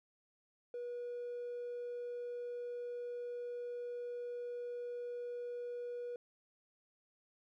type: tone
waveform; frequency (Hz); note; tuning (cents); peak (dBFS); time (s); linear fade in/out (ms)
triangle; 484; B4; -35; -37; 0.74-6.16; 2
effects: tanh soft clip ceiling -36 dBFS